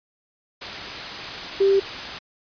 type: tone in noise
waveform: sine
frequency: 392 Hz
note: G4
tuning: in tune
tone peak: -14 dBFS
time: 1.6-1.8 s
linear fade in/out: 10 ms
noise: white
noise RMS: -31 dBFS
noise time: 0.61-2.19 s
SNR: +14 dB
effects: resampled to 11025 Hz